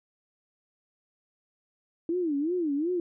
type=tone with vibrato; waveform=sine; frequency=319.2 Hz; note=D#4; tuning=44 cents sharp; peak=-25 dBFS; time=2.09-3 s; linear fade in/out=2 ms; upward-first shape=sine; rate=2.7 Hz; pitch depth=230 cents each way; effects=none